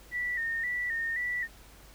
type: tone with vibrato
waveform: sine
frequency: 1896 Hz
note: A#6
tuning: 29 cents sharp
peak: -29 dBFS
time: 0.11-1.48 s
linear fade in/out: 50 ms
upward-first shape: square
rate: 1.9 Hz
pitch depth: 57 cents each way
effects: added 50 Hz sine -54 dBFS peak until 1.94 s + pink hiss -55 dBFS RMS until 1.94 s